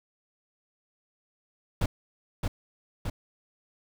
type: noise with echo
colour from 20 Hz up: brown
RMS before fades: -25 dBFS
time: 1.81-1.86 s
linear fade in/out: 5 ms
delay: 620 ms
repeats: 2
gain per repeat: -3 dB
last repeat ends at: 3.1 s
effects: none